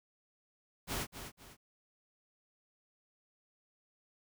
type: noise with echo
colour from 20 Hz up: pink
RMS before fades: -37 dBFS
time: 0.87-1.07 s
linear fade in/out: 50 ms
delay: 250 ms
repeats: 2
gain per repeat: -9 dB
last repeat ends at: 1.57 s
effects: none